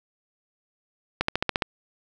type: accelerating click train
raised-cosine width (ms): 0.3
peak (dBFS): -6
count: 7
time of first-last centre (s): 1.21-1.622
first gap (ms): 74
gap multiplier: 0.97
effects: none